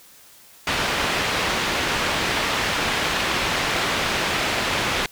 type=low-pass noise; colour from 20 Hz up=white; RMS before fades=-23 dBFS; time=0.67-5.06 s; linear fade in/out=2 ms; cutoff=2900 Hz; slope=12 dB/octave; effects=white hiss -49 dBFS RMS until 5.11 s